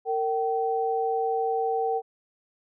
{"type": "tone pair together", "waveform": "sine", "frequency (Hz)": [457.3, 769], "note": ["A#4", "G5"], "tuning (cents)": [-33, -33], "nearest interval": "major sixth", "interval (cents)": 900, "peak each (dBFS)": -26, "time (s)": [0.05, 2.02], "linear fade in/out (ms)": 50, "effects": []}